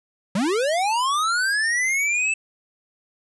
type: linear sweep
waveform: square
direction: up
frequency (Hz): 173.6 to 2654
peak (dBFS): -20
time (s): 0.35-2.34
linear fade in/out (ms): 5
effects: resampled to 24000 Hz